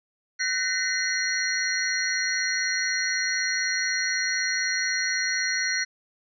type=tone cluster; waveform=sine; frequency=1511 / 1853 / 2029 / 4274 / 5750 Hz; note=F#6 / A#6 / B6 / C8 / F8; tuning=+36 / -11 / +46 / +36 / +50 cents; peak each=-30 dBFS; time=0.39-5.85 s; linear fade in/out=20 ms; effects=none